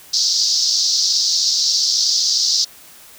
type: band-pass noise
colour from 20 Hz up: pink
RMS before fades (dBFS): -17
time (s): 0.13-2.65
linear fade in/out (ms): 10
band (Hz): 4400 to 5800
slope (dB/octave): 48
effects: white hiss -43 dBFS RMS until 3.18 s